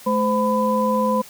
sine tone cluster, 215.4 / 515 / 1001 Hz, A3 / C5 / B5, -37 / -28 / +23 cents, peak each -21 dBFS, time 0.06-1.22 s, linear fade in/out 10 ms, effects white hiss -43 dBFS RMS until 1.29 s

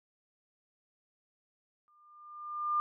sine tone with exponential growth, 1200 Hz, D6, 37 cents sharp, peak -25 dBFS, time 1.88-2.8 s, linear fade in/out 0 ms, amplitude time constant 200 ms, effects none

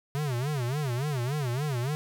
square tone with vibrato, 134.5 Hz, C3, 48 cents sharp, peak -28 dBFS, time 0.15-1.95 s, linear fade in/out 0 ms, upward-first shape sine, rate 3.5 Hz, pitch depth 220 cents each way, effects none

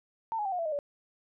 sine tone with pitch steps, 902 / 836.7 / 776.2 / 720.1 / 668 / 619.7 / 574.8 Hz, A5 / G#5 / G5 / F#5 / E5 / D#5 / D5, +43 / +13 / -17 / -47 / +23 / -7 / -37 cents, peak -29 dBFS, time 0.32-0.789 s, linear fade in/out 0 ms, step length 67 ms, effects none

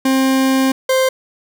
40% pulse tone pair in turn, 265.1 / 522.7 Hz, C4 / C5, +23 / -2 cents, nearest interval octave, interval 1175 cents, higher second, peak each -11 dBFS, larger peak neither, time 0.05-0.72 / 0.89-1.09 s, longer first, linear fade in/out 5 ms, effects none

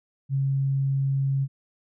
sine tone, 136.5 Hz, C#3, 26 cents flat, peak -21 dBFS, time 0.29-1.48 s, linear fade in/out 50 ms, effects none

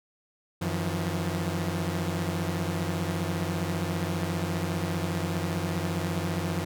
sawtooth tone cluster, 92.6 / 160.5 / 175.4 Hz, F#2 / E3 / F3, +2 / -46 / +8 cents, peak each -28 dBFS, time 0.61-6.65 s, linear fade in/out 10 ms, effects none

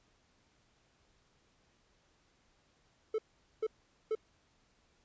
triangle tone bursts, 437.7 Hz, A4, 9 cents flat, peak -28 dBFS, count 3, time 3.14-4.152 s, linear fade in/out 5 ms, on 44 ms, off 440 ms, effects pink hiss -71 dBFS RMS until 5.04 s + resampled to 16000 Hz

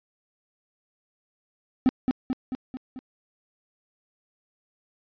triangle tone with echo, 256.9 Hz, C4, 32 cents flat, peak -13 dBFS, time 1.86-1.89 s, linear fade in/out 0 ms, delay 220 ms, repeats 5, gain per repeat -4 dB, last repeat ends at 2.99 s, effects resampled to 11025 Hz

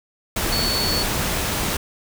sine tone in noise, 4435 Hz, C#8, in tune, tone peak -22 dBFS, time 0.52-1.03 s, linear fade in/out 5 ms, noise pink, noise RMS -23 dBFS, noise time 0.36-1.77 s, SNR -2 dB, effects none

